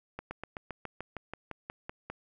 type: slowing click train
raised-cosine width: 0.5 ms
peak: -23 dBFS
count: 13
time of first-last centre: 0.19-2.1 s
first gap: 120 ms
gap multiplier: 1.05
effects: none